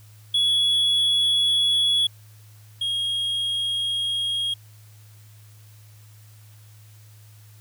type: tone pair in turn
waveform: triangle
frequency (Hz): 3374 / 3268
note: G#7 / G#7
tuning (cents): +27 / -29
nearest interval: minor second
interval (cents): 56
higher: first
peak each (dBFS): -16 / -21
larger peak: first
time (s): 0.34-2.07 / 2.81-4.54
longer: neither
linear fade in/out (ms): 5
effects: added 106 Hz sine -46 dBFS peak until 7.6 s + white hiss -56 dBFS RMS until 7.6 s